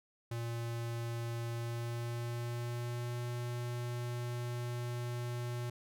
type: tone with pitch glide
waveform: square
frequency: 117.1 to 120.95 Hz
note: A#2 to B2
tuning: +8 to -36 cents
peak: -37 dBFS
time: 0.31-5.7 s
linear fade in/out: 5 ms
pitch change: +56 cents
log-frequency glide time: 1.53-3.19 s
effects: none